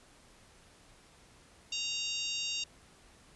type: harmonic tone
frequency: 930 Hz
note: A#5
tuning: 4 cents flat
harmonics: 3 / 4 / 5 / 6 / 7 / 8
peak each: -37 / -39 / -41 / -43 / -44 / -45 dBFS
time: 1.72-2.64 s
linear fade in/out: 5 ms
effects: pink hiss -60 dBFS RMS until 3.35 s + resampled to 24000 Hz